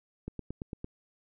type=click train; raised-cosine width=3 ms; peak=-24 dBFS; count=6; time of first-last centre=0.28-0.844 s; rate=8.86 Hz; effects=none